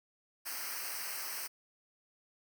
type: noise with comb filter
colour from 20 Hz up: white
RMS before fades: -40 dBFS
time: 0.45-1.48 s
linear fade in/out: 20 ms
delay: 0.28 ms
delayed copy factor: -0.95
effects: none